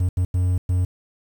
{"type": "tone bursts at uneven times", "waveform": "triangle", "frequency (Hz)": 90.4, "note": "F#2", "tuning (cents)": -40, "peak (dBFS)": -15, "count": 4, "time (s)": [[0, 0.09], [0.17, 0.25], [0.34, 0.58], [0.69, 0.85]], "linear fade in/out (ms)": 5, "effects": ["8-bit"]}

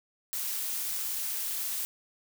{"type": "noise with amplitude modulation", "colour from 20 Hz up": "blue", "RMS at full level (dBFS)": -32, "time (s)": [0.33, 1.85], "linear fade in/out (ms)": 0, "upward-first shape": "sine", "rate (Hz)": 202, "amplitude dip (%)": 25, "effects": []}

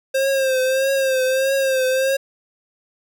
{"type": "tone with vibrato", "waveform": "square", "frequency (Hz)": 530, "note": "C5", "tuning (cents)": 22, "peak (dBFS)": -17, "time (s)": [0.14, 2.17], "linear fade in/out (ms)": 10, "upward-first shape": "triangle", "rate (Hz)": 1.6, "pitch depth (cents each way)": 57, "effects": []}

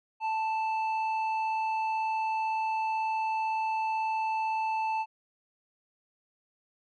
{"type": "tone with low-pass filter", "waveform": "square", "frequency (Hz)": 881, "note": "A5", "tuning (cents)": 2, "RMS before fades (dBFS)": -30, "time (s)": [0.2, 5.06], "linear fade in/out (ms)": 50, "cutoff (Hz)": 2000, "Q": 1.9, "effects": []}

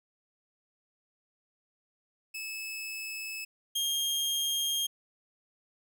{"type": "tone pair in turn", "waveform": "sawtooth", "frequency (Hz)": [2603, 3224], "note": ["E7", "G7"], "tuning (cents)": [-22, 48], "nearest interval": "major third", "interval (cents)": 370, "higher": "second", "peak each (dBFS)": [-33, -25], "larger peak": "second", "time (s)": [[2.34, 3.45], [3.75, 4.87]], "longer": "second", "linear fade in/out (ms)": 10, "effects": []}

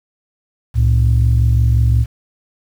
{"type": "tone pair together", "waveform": "sine", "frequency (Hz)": [67.9, 113.54], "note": ["C#2", "A#2"], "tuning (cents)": [-35, -45], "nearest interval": "major sixth", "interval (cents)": 890, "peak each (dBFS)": -11, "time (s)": [0.74, 2.06], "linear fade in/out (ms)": 50, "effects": ["tanh soft clip ceiling -5 dBFS", "7-bit"]}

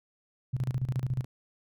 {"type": "tone with tremolo", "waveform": "sine", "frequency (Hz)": 127.7, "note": "C3", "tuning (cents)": -42, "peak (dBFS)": -25, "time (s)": [0.53, 1.25], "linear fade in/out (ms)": 10, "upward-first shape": "square", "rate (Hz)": 14, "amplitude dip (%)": 80, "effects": []}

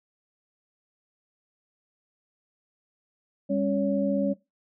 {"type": "tone cluster", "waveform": "sine", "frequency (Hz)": [200.3, 275.5, 564], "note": ["G3", "C#4", "C#5"], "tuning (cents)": [38, -11, 30], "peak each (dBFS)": -27, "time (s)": [3.49, 4.34], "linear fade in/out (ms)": 20, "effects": ["noise-tail reverb RT60 0.2 s tail -18 dB re dry"]}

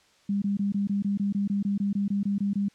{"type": "tone bursts", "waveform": "sine", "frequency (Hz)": 200.5, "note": "G3", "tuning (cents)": 39, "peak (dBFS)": -23, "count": 16, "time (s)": [0.29, 2.685], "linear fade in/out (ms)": 5, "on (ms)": 130, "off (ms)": 21, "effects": ["white hiss -61 dBFS RMS until 2.74 s", "low-pass 6000 Hz 12 dB/octave"]}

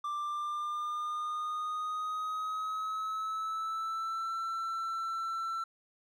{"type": "tone with pitch glide", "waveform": "triangle", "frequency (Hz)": [1180, 1339.9], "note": ["D6", "E6"], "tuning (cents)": [8, 28], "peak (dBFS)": -31, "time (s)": [0.04, 5.64], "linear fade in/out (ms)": 5, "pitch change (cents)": 220, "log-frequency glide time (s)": [0.15, 4.32], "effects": []}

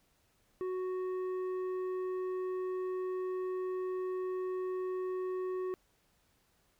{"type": "tone with tanh clipping", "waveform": "triangle", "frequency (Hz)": 370, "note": "F#4", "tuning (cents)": 0, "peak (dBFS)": -35, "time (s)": [0.61, 5.74], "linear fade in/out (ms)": 0, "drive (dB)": 12, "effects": ["pink hiss -72 dBFS RMS until 6.79 s"]}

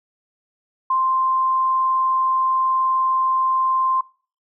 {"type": "tone", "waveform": "sine", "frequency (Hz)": 1046.5, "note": "C6", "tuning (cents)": 0, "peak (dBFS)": -16, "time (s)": [0.9, 4.01], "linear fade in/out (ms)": 5, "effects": ["noise-tail reverb RT60 0.4 s tail -22 dB re dry"]}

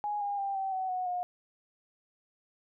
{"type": "tone with pitch steps", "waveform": "sine", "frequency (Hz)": [830.6, 810.7, 791.3, 772.3, 753.8, 735.7, 718.1], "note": ["G#5", "G#5", "G5", "G5", "F#5", "F#5", "F5"], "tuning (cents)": [0, -42, 16, -26, 32, -10, 48], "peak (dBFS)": -30, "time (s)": [0.04, 1.23], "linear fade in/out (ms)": 0, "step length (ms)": 170, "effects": []}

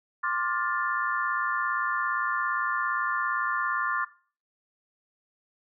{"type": "chord", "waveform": "sine", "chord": "D minor seventh", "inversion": "third", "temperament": "just", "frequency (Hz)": [1057.2, 1174.7, 1409.6, 1762], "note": ["C6", "D6", "F6", "A6"], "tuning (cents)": [18, 0, 16, 2], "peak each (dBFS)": -31, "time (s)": [0.23, 4.05], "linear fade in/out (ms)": 10, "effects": ["noise-tail reverb RT60 0.4 s tail -17 dB re dry"]}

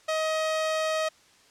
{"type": "tone", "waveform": "sawtooth", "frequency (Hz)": 631, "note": "D#5", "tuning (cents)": 24, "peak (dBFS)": -21, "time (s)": [0.08, 1.09], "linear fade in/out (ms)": 10, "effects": ["white hiss -58 dBFS RMS until 1.5 s", "low-pass 7000 Hz 12 dB/octave"]}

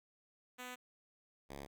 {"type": "tone pair in turn", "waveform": "5% pulse", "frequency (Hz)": [249.7, 70.07], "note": ["B3", "C#2"], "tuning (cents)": [19, 19], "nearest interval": "octave + minor seventh", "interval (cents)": 2200, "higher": "first", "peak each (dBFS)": [-34, -35], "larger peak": "first", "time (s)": [[0.58, 0.76], [1.49, 1.67]], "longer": "neither", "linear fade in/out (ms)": 20, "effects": []}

